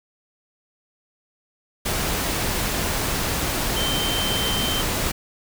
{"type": "tone in noise", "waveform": "sine", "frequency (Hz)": 3111, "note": "G7", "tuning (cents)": -14, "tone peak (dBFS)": -25, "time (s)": [3.76, 4.82], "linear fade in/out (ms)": 10, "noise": "pink", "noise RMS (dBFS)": -24, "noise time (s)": [1.85, 5.12], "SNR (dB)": -4, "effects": []}